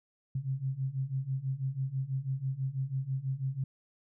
sine beating tone pair, 130.2 / 136.3 Hz, C3 / C#3, -8 / -29 cents, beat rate 6.1 Hz, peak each -35 / -33 dBFS, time 0.35-3.64 s, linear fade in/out 5 ms, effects none

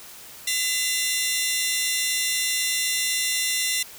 15% pulse tone cluster, 2023 / 2768 / 3564 Hz, B6 / F7 / A7, +41 / -16 / +22 cents, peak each -20 dBFS, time 0.47-3.83 s, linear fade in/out 5 ms, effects white hiss -43 dBFS RMS until 3.98 s

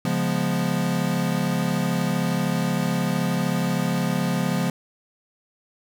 square chord, C# dominant seventh, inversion none, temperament equal, 138.59 / 174.61 / 207.7 / 246.9 Hz, C#3 / E#3 / G#3 / B3, 0 / 0 / 0 / 0 cents, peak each -29 / -25 / -29 / -29 dBFS, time 0.05-4.7 s, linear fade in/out 2 ms, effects none

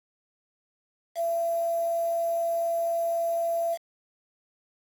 sine tone with quantisation, 674 Hz, E5, 38 cents sharp, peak -24 dBFS, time 1.15-3.78 s, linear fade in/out 50 ms, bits 7, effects AAC 64 kbps

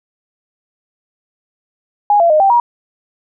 sine tone with pitch steps, 825 / 680 / 615 / 783 / 954 Hz, G#5 / F5 / D#5 / G5 / A#5, -12 / -46 / -20 / -2 / +40 cents, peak -7 dBFS, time 2.1-2.6 s, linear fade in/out 2 ms, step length 100 ms, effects none

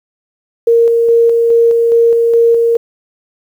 sine tone with tremolo, 464.5 Hz, A#4, 6 cents flat, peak -5 dBFS, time 0.67-2.77 s, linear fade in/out 5 ms, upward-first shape square, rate 2.4 Hz, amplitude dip 25%, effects 7-bit

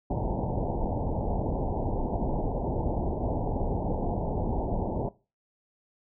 pink low-pass noise, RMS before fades -29 dBFS, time 0.1-5.09 s, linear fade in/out 5 ms, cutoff 920 Hz, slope 96 dB/octave, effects noise-tail reverb RT60 0.3 s tail -19 dB re dry

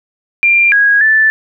sine tone with pitch steps, 2383 / 1649 / 1757 Hz, D7 / G#6 / A6, +25 / -13 / -3 cents, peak -6 dBFS, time 0.43-1.3 s, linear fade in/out 0 ms, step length 290 ms, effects none

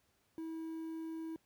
triangle tone with quantisation, 323.5 Hz, E4, 32 cents flat, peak -38 dBFS, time 0.38-1.36 s, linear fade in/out 0 ms, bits 11, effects pink hiss -75 dBFS RMS until 1.45 s + high-pass 60 Hz 12 dB/octave

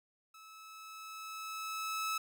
sawtooth tone with level ramp, 1300 Hz, E6, 24 cents flat, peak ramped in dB -50 to -29 dBFS, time 0.34-2.18 s, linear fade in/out 5 ms, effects none

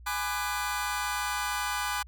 sawtooth chord, G# half-diminished seventh, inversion none, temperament just, 830.6 / 996.7 / 1196.1 / 1495.1 Hz, G#5 / B5 / D6 / F#6, 0 / +16 / +31 / +18 cents, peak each -31 dBFS, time 0.06-2.03 s, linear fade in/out 10 ms, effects added 60 Hz sine -46 dBFS peak until 2.07 s

